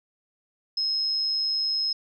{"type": "tone", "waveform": "sine", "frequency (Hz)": 5150, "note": "E8", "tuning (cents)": -41, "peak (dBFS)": -23, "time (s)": [0.77, 1.93], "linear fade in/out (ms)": 5, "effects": []}